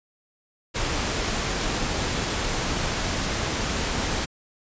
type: noise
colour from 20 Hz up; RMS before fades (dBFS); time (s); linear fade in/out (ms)
pink; -26; 0.74-4.26; 20
effects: resampled to 16000 Hz